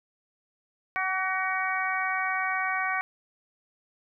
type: harmonic tone with a mistuned harmonic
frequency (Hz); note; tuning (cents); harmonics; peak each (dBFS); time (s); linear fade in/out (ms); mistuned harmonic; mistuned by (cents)
376; F#4; +28; 2 / 3 / 4 / 5 / 6; -32 / -32 / -32 / -32 / -32; 0.96-3.01; 0; 3; +19
effects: none